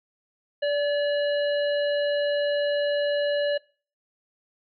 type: harmonic tone with a mistuned harmonic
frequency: 580 Hz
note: D5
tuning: 22 cents flat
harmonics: 1 / 3 / 5 / 7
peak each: -22 / -32 / -36 / -39 dBFS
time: 0.62-3.58 s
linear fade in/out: 10 ms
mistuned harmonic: 3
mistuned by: -26 cents
effects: noise-tail reverb RT60 0.4 s tail -23 dB re dry